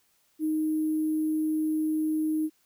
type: tone with sample-and-hold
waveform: sine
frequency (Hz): 311.1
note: D#4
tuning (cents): 0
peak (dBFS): -24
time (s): 0.39-2.5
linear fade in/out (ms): 50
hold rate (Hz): 11025
effects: white hiss -68 dBFS RMS until 2.65 s